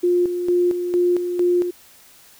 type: tone with tremolo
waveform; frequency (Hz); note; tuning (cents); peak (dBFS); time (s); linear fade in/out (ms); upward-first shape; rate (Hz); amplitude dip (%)
sine; 354; F4; +23; -14; 0.03-1.71; 10; square; 2.2; 55
effects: white hiss -49 dBFS RMS until 2.39 s